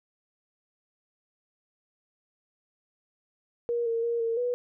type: tone with pitch steps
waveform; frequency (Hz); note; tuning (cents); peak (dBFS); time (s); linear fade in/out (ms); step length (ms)
sine; 473.5 / 459.4 / 468.7 / 457.8 / 489.3; A#4 / A#4 / A#4 / A#4 / B4; +27 / -25 / +9 / -31 / -16; -25; 3.69-4.54; 0; 170
effects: none